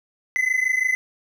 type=tone pair together; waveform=triangle; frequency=2016 / 2042 Hz; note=B6 / C7; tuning=+35 / -43 cents; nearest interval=unison; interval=22 cents; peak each=-20 dBFS; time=0.36-0.95 s; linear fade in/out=0 ms; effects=none